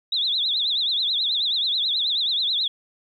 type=tone with vibrato; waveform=sine; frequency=3700 Hz; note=A#7; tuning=14 cents flat; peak=-20 dBFS; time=0.12-2.68 s; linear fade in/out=5 ms; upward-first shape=triangle; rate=9.3 Hz; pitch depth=210 cents each way; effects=10-bit